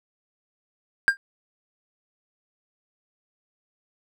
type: tone with exponential decay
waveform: triangle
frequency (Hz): 1600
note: G6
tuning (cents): +35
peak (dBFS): -8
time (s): 1.08-1.17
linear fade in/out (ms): 0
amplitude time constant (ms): 19
effects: none